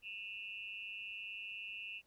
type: tone with amplitude modulation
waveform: sine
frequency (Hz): 2684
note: E7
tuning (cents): +31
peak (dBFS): -39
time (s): 0.02-2.02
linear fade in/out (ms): 50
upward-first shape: sine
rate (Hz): 205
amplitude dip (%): 100
effects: pink hiss -75 dBFS RMS until 2.06 s